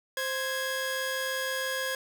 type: tone pair together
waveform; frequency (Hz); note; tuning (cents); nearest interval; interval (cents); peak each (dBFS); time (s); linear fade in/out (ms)
sawtooth; 523.3 / 1656.1; C5 / G#6; 0 / -5; octave + minor sixth; 1995; -29 / -28; 0.17-1.95; 2
effects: none